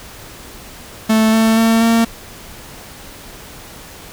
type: tone with pitch steps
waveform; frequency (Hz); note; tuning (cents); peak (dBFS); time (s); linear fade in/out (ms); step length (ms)
45% pulse; 220 / 222.9 / 225.9 / 228.9; A3 / A3 / A3 / A#3; 0 / +23 / +46 / -31; -10; 1.09-2.05; 10; 240
effects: pink hiss -36 dBFS RMS until 4.12 s